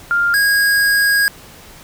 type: tone pair in turn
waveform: sine / square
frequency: 1400 / 1640.5 Hz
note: F6 / G#6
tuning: +4 / -22 cents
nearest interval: minor third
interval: 274 cents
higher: second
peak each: -12 dBFS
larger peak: neither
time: 0.11-0.34 / 0.34-1.28 s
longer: second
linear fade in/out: 0 ms
effects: pink hiss -40 dBFS RMS until 1.83 s